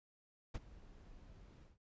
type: noise with ADSR envelope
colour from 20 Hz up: brown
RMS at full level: -37 dBFS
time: 0.54-1.78 s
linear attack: 10 ms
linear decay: 33 ms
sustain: -21 dB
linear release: 150 ms
effects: resampled to 16000 Hz